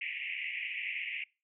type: band-pass noise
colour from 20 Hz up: pink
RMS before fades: -38 dBFS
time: 0.01-1.24 s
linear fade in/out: 5 ms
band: 2000 to 2800 Hz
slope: 96 dB/octave
effects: noise-tail reverb RT60 0.3 s tail -24 dB re dry